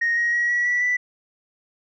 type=tone with pitch steps; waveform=sine; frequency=1864.7 / 1886.4 / 1908.3 / 1930.5 / 1952.9 / 1975.6 Hz; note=A#6 / A#6 / A#6 / B6 / B6 / B6; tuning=0 / +20 / +40 / -40 / -20 / 0 cents; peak=-17 dBFS; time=0.01-0.97 s; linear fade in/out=10 ms; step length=160 ms; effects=tanh soft clip ceiling -15 dBFS